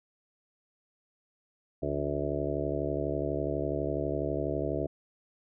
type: harmonic tone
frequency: 72.1 Hz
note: D2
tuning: 31 cents flat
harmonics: 1 / 2 / 4 / 5 / 6 / 7 / 8 / 9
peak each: -38 / -37 / -36 / -35 / -37 / -40 / -38 / -36 dBFS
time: 1.82-4.87 s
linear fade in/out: 10 ms
effects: none